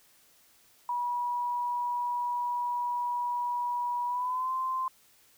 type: tone with pitch glide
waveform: sine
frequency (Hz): 970 to 1039.6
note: B5 to C6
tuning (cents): -31 to -11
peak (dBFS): -28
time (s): 0.89-4.88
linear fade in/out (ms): 2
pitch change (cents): +120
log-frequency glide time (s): 4.06-4.52
effects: white hiss -62 dBFS RMS until 5.37 s